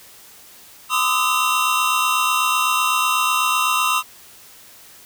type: tone cluster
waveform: square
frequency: 1021 / 1214 / 1282 / 2734 Hz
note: C6 / D#6 / E6 / F7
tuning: -43 / -43 / -49 / -37 cents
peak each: -23 dBFS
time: 0.89-4.03 s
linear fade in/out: 50 ms
effects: white hiss -45 dBFS RMS until 5.05 s